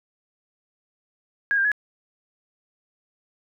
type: tone with pitch steps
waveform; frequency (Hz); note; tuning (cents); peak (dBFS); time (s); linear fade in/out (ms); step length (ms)
sine; 1639 / 1591 / 1689; G#6 / G6 / G#6; -23 / +25 / +29; -18; 1.51-1.717; 0; 69
effects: none